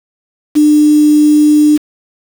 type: tone with quantisation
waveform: sine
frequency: 299.8 Hz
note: D4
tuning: 36 cents sharp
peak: -4 dBFS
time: 0.55-1.78 s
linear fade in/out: 20 ms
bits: 4
effects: none